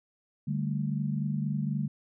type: chord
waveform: sine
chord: D suspended fourth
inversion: none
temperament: equal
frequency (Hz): 146.83 / 196 / 220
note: D3 / G3 / A3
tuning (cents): 0 / 0 / 0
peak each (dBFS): -30 / -33 / -34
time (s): 0.47-1.88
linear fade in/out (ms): 10
effects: none